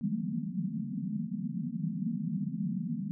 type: band-pass noise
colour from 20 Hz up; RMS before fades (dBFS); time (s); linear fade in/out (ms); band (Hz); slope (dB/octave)
white; -34; 0.01-3.11; 0; 150 to 240; 96
effects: none